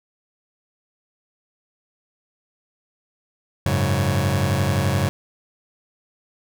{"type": "chord", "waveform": "sawtooth", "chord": "F# suspended second", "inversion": "none", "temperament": "just", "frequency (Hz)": [92.5, 104.06, 138.75], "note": ["F#2", "G#2", "C#3"], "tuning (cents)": [0, 4, 2], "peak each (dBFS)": [-18, -19, -18], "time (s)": [3.66, 5.09], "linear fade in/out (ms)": 0, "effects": []}